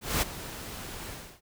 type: noise with ADSR envelope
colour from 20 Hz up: pink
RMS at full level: -25 dBFS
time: 0.01-1.41 s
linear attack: 210 ms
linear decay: 17 ms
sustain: -15 dB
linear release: 310 ms
effects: none